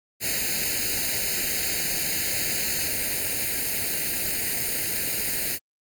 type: noise with comb filter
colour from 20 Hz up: white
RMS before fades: -26 dBFS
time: 0.2-5.59 s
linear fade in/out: 50 ms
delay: 0.44 ms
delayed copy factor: +0.95
effects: Opus 48 kbps